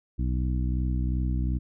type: harmonic tone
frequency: 62.7 Hz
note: B1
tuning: 27 cents sharp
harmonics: 1 / 2 / 3 / 4 / 5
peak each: -25 / -31 / -35 / -37 / -39 dBFS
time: 0.18-1.59 s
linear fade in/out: 20 ms
effects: none